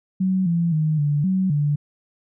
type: tone with pitch steps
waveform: sine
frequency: 187.8 / 169.3 / 155.2 / 146.2 / 188.3 / 146.5 Hz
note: F#3 / E3 / D#3 / D3 / F#3 / D3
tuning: +26 / +46 / -4 / -7 / +31 / -4 cents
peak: -17 dBFS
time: 0.2-1.76 s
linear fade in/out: 10 ms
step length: 260 ms
effects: none